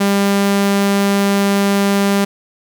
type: tone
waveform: sawtooth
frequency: 199.4 Hz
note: G3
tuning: 30 cents sharp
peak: -8 dBFS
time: 0-2.25 s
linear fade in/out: 10 ms
effects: none